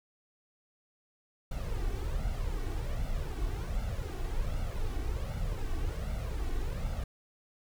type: noise with flanger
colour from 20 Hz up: brown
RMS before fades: -33 dBFS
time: 1.51-7.04 s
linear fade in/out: 5 ms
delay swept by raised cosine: 1.4 to 2.7 ms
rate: 1.3 Hz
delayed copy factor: +0.65
effects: none